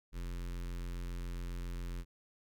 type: tone with notch filter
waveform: square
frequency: 43.65 Hz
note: F1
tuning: in tune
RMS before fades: -40 dBFS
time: 0.12-2.05 s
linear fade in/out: 50 ms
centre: 700 Hz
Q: 1.2
effects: none